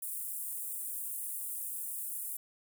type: high-pass noise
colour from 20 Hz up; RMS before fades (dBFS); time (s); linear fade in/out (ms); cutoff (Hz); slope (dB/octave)
pink; -39; 0.02-2.37; 5; 8700; 48
effects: none